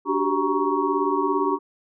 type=tone cluster; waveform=sine; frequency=292.3 / 376 / 393.5 / 941 / 1115 Hz; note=D4 / F#4 / G4 / A#5 / C#6; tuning=-8 / +28 / +7 / +16 / +10 cents; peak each=-26 dBFS; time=0.05-1.59 s; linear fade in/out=50 ms; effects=none